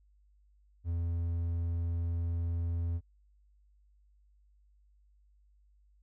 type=tone; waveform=triangle; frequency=84.7 Hz; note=E2; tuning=48 cents sharp; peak=-28 dBFS; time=0.84-3.01 s; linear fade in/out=50 ms; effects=added 50 Hz sine -62 dBFS peak until 6.02 s